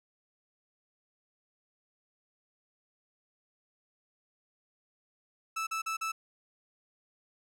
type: tone bursts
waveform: 30% pulse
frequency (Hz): 1314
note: E6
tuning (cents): -6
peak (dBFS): -29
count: 4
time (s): 5.56-6.12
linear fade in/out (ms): 10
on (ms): 110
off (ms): 40
effects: low-pass 12000 Hz 12 dB/octave